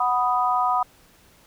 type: chord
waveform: sine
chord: B major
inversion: second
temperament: equal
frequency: 740 / 987.8 / 1244.5 Hz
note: F#5 / B5 / D#6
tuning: 0 / 0 / 0 cents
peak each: -23 dBFS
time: 0-0.83 s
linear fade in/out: 5 ms
effects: pink hiss -55 dBFS RMS until 1.46 s